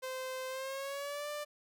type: tone with pitch glide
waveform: sawtooth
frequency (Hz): 518 to 591.6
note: C5 to D5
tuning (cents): -17 to +13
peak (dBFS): -34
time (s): 0.02-1.45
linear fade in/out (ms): 20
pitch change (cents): +230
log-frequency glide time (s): 0.48-1.29
effects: none